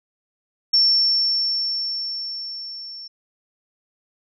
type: tone with level ramp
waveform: sine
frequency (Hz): 5430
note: F8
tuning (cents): -50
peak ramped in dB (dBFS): -12 to -34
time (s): 0.73-3.08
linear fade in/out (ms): 10
effects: none